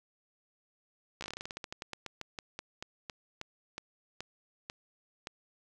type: slowing click train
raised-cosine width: 0.2 ms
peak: -22 dBFS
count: 27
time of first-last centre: 1.21-5.271 s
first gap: 14 ms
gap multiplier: 1.16
effects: none